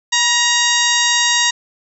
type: harmonic tone with a mistuned harmonic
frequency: 944 Hz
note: A#5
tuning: 22 cents sharp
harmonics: 1 / 2 / 3 / 4 / 5 / 6 / 7 / 8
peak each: -22 / -18 / -22 / -18 / -24 / -23 / -20 / -24 dBFS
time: 0.12-1.51 s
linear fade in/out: 10 ms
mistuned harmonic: 1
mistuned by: +45 cents
effects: none